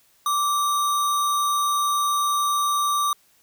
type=tone with sample-and-hold; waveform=sine; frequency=1169 Hz; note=D6; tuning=8 cents flat; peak=-19 dBFS; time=0.26-3.13 s; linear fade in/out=2 ms; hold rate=4900 Hz; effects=white hiss -60 dBFS RMS until 3.42 s